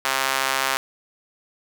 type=tone with high-pass filter; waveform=sawtooth; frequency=134.2 Hz; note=C3; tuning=44 cents sharp; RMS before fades=-23 dBFS; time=0.05-0.77 s; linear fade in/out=0 ms; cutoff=1100 Hz; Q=1; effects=none